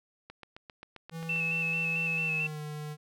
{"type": "click train", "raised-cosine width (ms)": 0.3, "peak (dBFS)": -29, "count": 9, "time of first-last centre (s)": [0.3, 1.361], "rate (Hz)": 7.54}
{"type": "tone with pitch glide", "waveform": "square", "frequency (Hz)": [164.1, 150.48], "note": ["E3", "D3"], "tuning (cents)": [-8, 42], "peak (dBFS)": -37, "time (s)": [1.11, 2.97], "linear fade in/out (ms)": 50, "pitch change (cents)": -150, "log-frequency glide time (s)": [2.11, 2.61]}
{"type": "tone with vibrato", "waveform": "sine", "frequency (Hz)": 2637, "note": "E7", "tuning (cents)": 0, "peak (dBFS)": -28, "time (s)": [1.29, 2.47], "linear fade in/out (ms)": 5, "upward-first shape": "square", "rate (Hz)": 4.5, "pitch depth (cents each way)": 28}
{"effects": []}